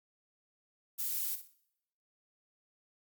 violet noise with echo, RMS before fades -35 dBFS, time 0.98-1.36 s, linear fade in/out 20 ms, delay 61 ms, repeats 3, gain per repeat -11 dB, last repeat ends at 1.543 s, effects noise-tail reverb RT60 0.8 s tail -22 dB re dry + Opus 48 kbps

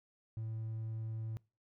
triangle tone, 111.2 Hz, A2, 19 cents sharp, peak -35 dBFS, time 0.37-1.37 s, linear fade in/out 0 ms, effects noise-tail reverb RT60 0.3 s tail -25 dB re dry + tanh soft clip ceiling -31 dBFS

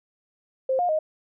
sine tone with pitch steps, 525 / 711 / 623 Hz, C5 / F5 / D#5, +6 / +31 / +2 cents, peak -20 dBFS, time 0.69-0.99 s, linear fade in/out 5 ms, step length 100 ms, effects none

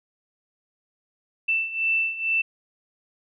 sine beating tone pair, 2662 / 2664.2 Hz, E7 / E7, +16 / +18 cents, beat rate 2.2 Hz, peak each -27 / -23 dBFS, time 1.48-2.42 s, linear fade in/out 10 ms, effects none

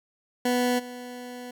20% pulse tone with level steps, 246.9 Hz, B3, in tune, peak -17 / -32 dBFS, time 0.45-1.51 s, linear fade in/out 5 ms, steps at 0.78 s, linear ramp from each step 20 ms, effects none

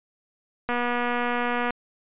click train, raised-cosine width 0.5 ms, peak -12 dBFS, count 247, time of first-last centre 0.69-1.707 s, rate 242 Hz, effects resampled to 8000 Hz

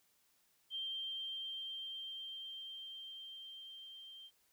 sine tone with level ramp, 3156 Hz, G7, 11 cents sharp, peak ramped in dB -38 to -51 dBFS, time 0.7-4.31 s, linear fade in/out 50 ms, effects white hiss -74 dBFS RMS until 4.52 s

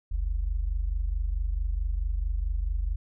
sine tone pair together, 44.72 / 69.3 Hz, F1 / C#2, +42 / 0 cents, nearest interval minor sixth, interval 758 cents, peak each -26 / -32 dBFS, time 0.11-2.96 s, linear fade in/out 10 ms, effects none

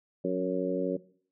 harmonic tone with a mistuned harmonic, 92.5 Hz, F#2, in tune, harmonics 2 / 3 / 4 / 5 / 6, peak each -33 / -33 / -33 / -33 / -33 dBFS, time 0.24-0.97 s, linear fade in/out 10 ms, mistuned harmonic 2, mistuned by -29 cents, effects noise-tail reverb RT60 0.5 s tail -18 dB re dry

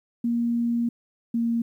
sine tone pair in turn, 235.5 / 232.5 Hz, A#3 / A#3, +18 / -4 cents, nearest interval unison, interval 22 cents, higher first, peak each -21 dBFS, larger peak neither, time 0.24-0.89 / 1.34-1.62 s, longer first, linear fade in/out 5 ms, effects 10-bit

